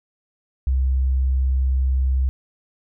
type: tone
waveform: sine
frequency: 65.41 Hz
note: C2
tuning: in tune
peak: -16 dBFS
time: 0.67-2.29 s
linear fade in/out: 0 ms
effects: none